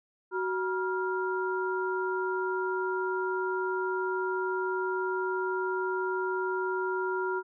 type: tone cluster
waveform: sine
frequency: 373.4 / 960 / 1397 Hz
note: F#4 / B5 / F6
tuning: +16 / -49 / 0 cents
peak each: -30 / -34 / -34 dBFS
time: 0.31-7.43 s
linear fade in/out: 50 ms
effects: none